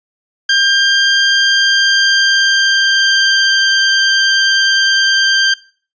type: tone with pitch glide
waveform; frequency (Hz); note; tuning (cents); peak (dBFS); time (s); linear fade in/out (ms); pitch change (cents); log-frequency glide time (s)
20% pulse; 1592 to 1577.4; G6 to G6; +26 to +10; -4; 0.49-5.54; 5; -16; 1.25-3.65
effects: noise-tail reverb RT60 0.4 s tail -19 dB re dry + resampled to 16000 Hz